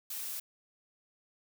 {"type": "noise", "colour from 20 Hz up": "blue", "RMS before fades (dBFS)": -39, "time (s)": [0.1, 0.4], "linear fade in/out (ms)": 5, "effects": []}